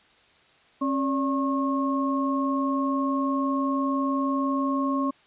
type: tone cluster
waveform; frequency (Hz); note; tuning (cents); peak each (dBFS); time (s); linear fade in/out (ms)
sine; 271 / 577 / 1085; C#4 / D5 / C#6; -39 / -31 / -37; -24 / -33 / -28; 0.81-5.11; 10
effects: white hiss -58 dBFS RMS until 5.26 s + resampled to 8000 Hz